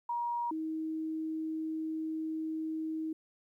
sine tone pair in turn, 950 / 317 Hz, A#5 / D#4, +33 / +32 cents, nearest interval octave + perfect fifth, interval 1901 cents, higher first, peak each -31 / -33 dBFS, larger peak first, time 0.09-0.51 / 0.51-3.13 s, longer second, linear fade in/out 5 ms, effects 12-bit

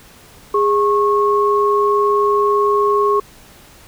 sine tone pair together, 411 / 1093 Hz, G#4 / C#6, -18 / -25 cents, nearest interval octave + perfect fourth, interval 1693 cents, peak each -14 / -15 dBFS, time 0.54-3.2 s, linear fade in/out 5 ms, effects pink hiss -44 dBFS RMS until 3.87 s

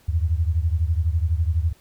sine beating tone pair, 78.3 / 90.3 Hz, D#2 / F#2, +11 / -42 cents, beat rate 12 Hz, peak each -20 / -23 dBFS, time 0.08-1.73 s, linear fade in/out 10 ms, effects pink hiss -57 dBFS RMS until 1.8 s

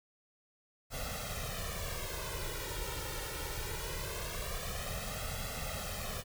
pink noise with flanger, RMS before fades -39 dBFS, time 0.9-6.24 s, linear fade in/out 50 ms, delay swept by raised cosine 1.5 to 2.19 ms, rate 0.22 Hz, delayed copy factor +1, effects none

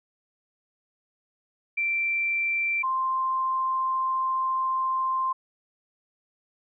sine tone pair in turn, 2349 / 1047.6 Hz, D7 / C6, 0 / +2 cents, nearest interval octave + major second, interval 1398 cents, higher first, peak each -23 dBFS, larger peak neither, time 1.77-2.83 / 2.83-5.33 s, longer second, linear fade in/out 10 ms, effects none

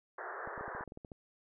white band-pass noise, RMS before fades -43 dBFS, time 0.18-0.84 s, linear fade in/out 5 ms, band 360 to 1800 Hz, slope 96 dB/octave
clicks, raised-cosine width 2 ms, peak -34 dBFS, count 11, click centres 0.475 / 0.578 / 0.61 / 0.68 / 0.75 / 0.809 / 0.877 / 0.921 / 0.974 / 1.048 / 1.118 s
effects none

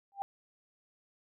sine tone with exponential growth, 794 Hz, G5, 22 cents sharp, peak -28 dBFS, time 0.12-0.22 s, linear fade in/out 0 ms, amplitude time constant 20 ms, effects none

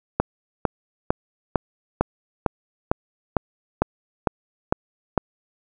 click train, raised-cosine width 1 ms, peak -3 dBFS, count 12, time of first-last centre 0.2-5.177 s, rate 2.21 Hz, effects none

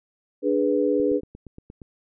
sine chord, G# diminished, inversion second, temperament equal, 293.7 / 415.3 / 493.9 Hz, D4 / G#4 / B4, 0 / 0 / 0 cents, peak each -23 dBFS, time 0.42-1.21 s, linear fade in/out 50 ms
click train, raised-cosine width 3 ms, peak -28 dBFS, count 8, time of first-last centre 1-1.818 s, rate 8.56 Hz
effects none

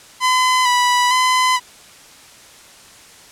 sawtooth tone with vibrato, 1000 Hz, B5, 21 cents sharp, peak -9 dBFS, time 0.2-1.6 s, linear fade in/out 50 ms, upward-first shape square, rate 1.1 Hz, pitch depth 28 cents each way, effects white hiss -43 dBFS RMS until 3.31 s + low-pass 9000 Hz 12 dB/octave

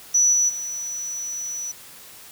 sine tone with level steps, 5920 Hz, F#8, in tune, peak -14 / -16 / -27 dBFS, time 0.14-1.72 s, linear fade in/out 10 ms, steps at 0.32 / 0.48 s, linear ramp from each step 20 ms, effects white hiss -44 dBFS RMS until 2.31 s

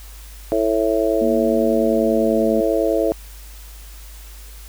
harmonic tone, 110 Hz, A2, in tune, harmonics 3 / 4 / 5 / 6, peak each -21 / -21 / -21 / -21 dBFS, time 0.52-3.12 s, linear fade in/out 0 ms
sine tone with pitch glide, 233.1 to 224.3 Hz, A#3 to A3, 0 to +34 cents, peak -20 dBFS, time 1.21-2.61 s, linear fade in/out 10 ms, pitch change -66 cents, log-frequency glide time 1.37-2.45 s
effects added 51 Hz sine -36 dBFS peak until 4.68 s + white hiss -44 dBFS RMS until 4.68 s

